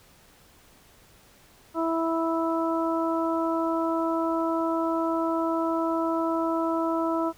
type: harmonic tone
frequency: 328.4 Hz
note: E4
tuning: 6 cents flat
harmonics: 1 / 2 / 3 / 4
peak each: -26 / -29 / -31 / -32 dBFS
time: 1.74-7.33 s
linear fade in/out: 50 ms
effects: pink hiss -56 dBFS RMS until 7.37 s